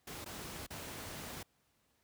pink noise with dropouts, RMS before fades -45 dBFS, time 0.07-1.43 s, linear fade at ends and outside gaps 5 ms, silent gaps 0.246-0.259 / 0.666-0.704 s, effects pink hiss -75 dBFS RMS until 2.03 s + high-pass 60 Hz 12 dB/octave

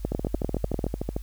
two click trains, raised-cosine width 2 ms, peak -14 / -12 dBFS, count 15 / 9, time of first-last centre 0.12-1.165 / 0.05-0.842 s, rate 13.4 / 10.1 Hz, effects added 50 Hz sine -34 dBFS peak until 1.22 s + white hiss -56 dBFS RMS until 1.22 s

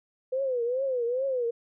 sine tone with vibrato, 505 Hz, B4, 39 cents sharp, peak -25 dBFS, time 0.32-1.51 s, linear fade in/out 10 ms, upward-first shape triangle, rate 2.4 Hz, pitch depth 160 cents each way, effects none

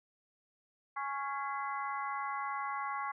harmonic tone with a mistuned harmonic, 277.2 Hz, C#4, in tune, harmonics 3 / 4 / 5 / 6 / 7, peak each -40 / -37 / -45 / -48 / -45 dBFS, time 0.96-3.12 s, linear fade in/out 10 ms, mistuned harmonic 7, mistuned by +76 cents, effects none

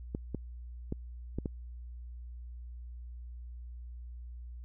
clicks, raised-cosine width 3 ms, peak -21 dBFS, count 5, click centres 0.149 / 0.347 / 0.924 / 1.386 / 1.458 s, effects added 60 Hz sine -42 dBFS peak until 4.64 s

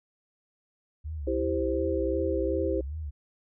sine tone with vibrato, 71.7 Hz, D2, 41 cents flat, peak -32 dBFS, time 1.04-3.11 s, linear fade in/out 20 ms, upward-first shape sine, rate 2.7 Hz, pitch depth 180 cents each way
sine chord, C major, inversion first, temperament equal, 329.6 / 392 / 523.3 Hz, E4 / G4 / C5, 0 / 0 / 0 cents, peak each -30 dBFS, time 1.27-2.81 s, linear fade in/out 5 ms
effects none

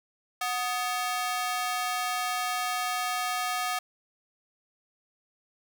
sawtooth ring-modulated tone, 991 Hz, B5, 6 cents sharp, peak -21 dBFS, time 0.41-3.79 s, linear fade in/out 5 ms, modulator 258 Hz, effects none

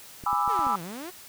clicks, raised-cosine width 3 ms, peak -28 dBFS, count 5, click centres 0.238 / 0.33 / 0.478 / 0.592 / 0.668 s
sine chord, E dominant seventh, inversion first, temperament just, 824.1 / 988.9 / 1186.7 / 1318.5 Hz, G#5 / B5 / D6 / E6, -14 / +2 / +18 / 0 cents, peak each -28 dBFS, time 0.26-0.76 s, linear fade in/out 5 ms
sawtooth exponential two-way sweep, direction down then up, 497 to 160 to 384.5 Hz, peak -32 dBFS, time 0.48-1.11 s, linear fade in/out 20 ms, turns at 0.82 s
effects white hiss -47 dBFS RMS until 1.28 s

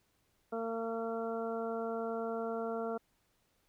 harmonic tone, 227.6 Hz, A#3, 41 cents flat, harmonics 1 / 2 / 3 / 4 / 5 / 6, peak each -41 / -37 / -40 / -50 / -50 / -45 dBFS, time 0.52-2.98 s, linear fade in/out 10 ms, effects pink hiss -75 dBFS RMS until 3.68 s

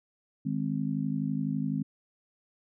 sine chord, Ab major, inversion second, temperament just, 155.74 / 207.7 / 259.6 Hz, Eb3 / Ab3 / C4, +2 / 0 / -13 cents, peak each -32 dBFS, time 0.45-1.83 s, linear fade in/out 10 ms, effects none

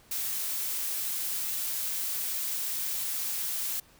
blue noise, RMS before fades -32 dBFS, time 0.11-3.8 s, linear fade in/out 5 ms, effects pink hiss -59 dBFS RMS until 3.99 s

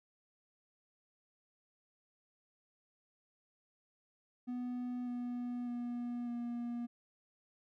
triangle tone with pitch steps, 246.9 / 244.1 / 241.3 / 238.5 Hz, B3 / B3 / B3 / A#3, 0 / -20 / -40 / +40 cents, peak -35 dBFS, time 4.47-6.87 s, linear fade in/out 20 ms, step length 600 ms, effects none

